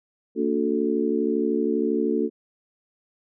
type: harmonic tone with a mistuned harmonic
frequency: 72.7 Hz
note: D2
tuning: 17 cents flat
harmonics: 3 / 4 / 5 / 6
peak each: -26 / -26 / -26 / -26 dBFS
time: 0.35-2.3 s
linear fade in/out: 50 ms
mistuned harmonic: 3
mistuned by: +84 cents
effects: none